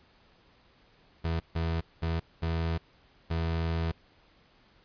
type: tone bursts at uneven times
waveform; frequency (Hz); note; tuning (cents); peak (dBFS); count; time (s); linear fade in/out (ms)
30% pulse; 82.41; E2; 0; -25; 5; 1.24-1.4 / 1.55-1.81 / 2.02-2.2 / 2.42-2.78 / 3.3-3.92; 10
effects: pink hiss -62 dBFS RMS until 4.84 s + resampled to 11025 Hz